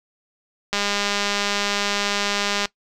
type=click train; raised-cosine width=0.2 ms; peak=-5 dBFS; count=392; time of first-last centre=0.73-2.656 s; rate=203 Hz; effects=noise-tail reverb RT60 0.1 s tail -20 dB re dry